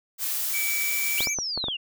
blue noise, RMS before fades -28 dBFS, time 0.18-1.28 s, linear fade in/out 50 ms
square tone with pitch glide, 2298 to 2314 Hz, D7 to D7, -38 to -26 cents, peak -28 dBFS, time 0.53-1.35 s, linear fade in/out 20 ms, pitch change +12 cents, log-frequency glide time 0.76-1 s
sine linear two-way sweep, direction up then down, 2349 to 6550 to 2710 Hz, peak -27 dBFS, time 1.17-1.77 s, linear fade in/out 10 ms, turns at 1.31 s
clicks, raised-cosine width 1 ms, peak -18 dBFS, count 6, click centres 1.206 / 1.272 / 1.387 / 1.576 / 1.641 / 1.684 s
effects none

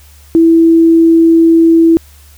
sine tone, 329.6 Hz, E4, in tune, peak -3 dBFS, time 0.35-1.97 s, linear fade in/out 0 ms, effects added 73 Hz sine -38 dBFS peak until 2.37 s + white hiss -44 dBFS RMS until 2.37 s

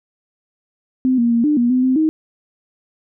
sine tone with pitch steps, 257.7 / 235.8 / 233.3 / 298.7 / 239.6 / 254 / 258.9 / 314 Hz, C4 / A#3 / A#3 / D4 / A#3 / B3 / C4 / D#4, -26 / +20 / +2 / +29 / +48 / +49 / -18 / +16 cents, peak -12 dBFS, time 1.05-2.09 s, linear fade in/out 0 ms, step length 130 ms, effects none

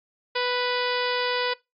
harmonic tone with a mistuned harmonic, 493.9 Hz, B4, in tune, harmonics 1 / 2 / 3 / 4 / 5 / 6 / 7 / 8 / 9 / 10, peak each -27 / -30 / -32 / -33 / -34 / -35 / -35 / -36 / -37 / -37 dBFS, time 0.35-1.54 s, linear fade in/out 10 ms, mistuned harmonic 9, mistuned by +20 cents, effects noise-tail reverb RT60 0.2 s tail -21 dB re dry + AAC 64 kbps

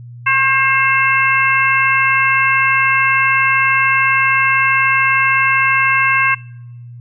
harmonic tone with a mistuned harmonic, 533 Hz, C5, 32 cents sharp, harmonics 2 / 3 / 4 / 5, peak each -16 / -16 / -16 / -16 dBFS, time 0.26-6.35 s, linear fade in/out 10 ms, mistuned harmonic 2, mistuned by +22 cents, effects noise-tail reverb RT60 1.0 s tail -25 dB re dry + added 120 Hz sine -31 dBFS peak until 7 s

